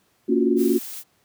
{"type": "chord", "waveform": "sine", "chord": "Gb major seventh", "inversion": "first", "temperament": "equal with one note detuned", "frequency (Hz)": [233.1, 280.9, 349.2, 370], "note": ["Bb3", "Db4", "F4", "Gb4"], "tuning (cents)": [0, 23, 0, 0], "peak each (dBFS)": -22, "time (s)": [0.28, 0.79], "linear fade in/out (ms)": 20}
{"type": "noise", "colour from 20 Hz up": "blue", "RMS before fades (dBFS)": -35, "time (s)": [0.56, 1.04], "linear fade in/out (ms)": 50}
{"effects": ["pink hiss -64 dBFS RMS until 1.24 s", "high-pass 100 Hz 12 dB/octave"]}